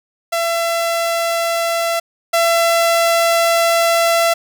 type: tone pair in turn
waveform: sawtooth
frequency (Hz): 673 / 673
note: E5 / E5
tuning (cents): +36 / +36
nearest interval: unison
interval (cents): 0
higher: neither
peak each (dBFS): -12 / -8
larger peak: second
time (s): 0.32-2 / 2.33-4.34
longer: second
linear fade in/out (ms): 10
effects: none